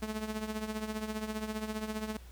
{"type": "tone with tremolo", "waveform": "sawtooth", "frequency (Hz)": 216.4, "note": "A3", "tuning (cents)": -29, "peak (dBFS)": -28, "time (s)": [0.02, 2.17], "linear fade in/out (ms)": 5, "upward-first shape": "triangle", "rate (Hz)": 15, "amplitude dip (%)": 75, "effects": ["added 60 Hz sine -48 dBFS peak until 2.31 s", "pink hiss -59 dBFS RMS until 2.31 s"]}